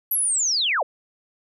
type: linear sweep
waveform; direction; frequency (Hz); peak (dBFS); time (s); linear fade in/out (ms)
sine; down; 11880 to 456.2; -19; 0.11-0.83; 5
effects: none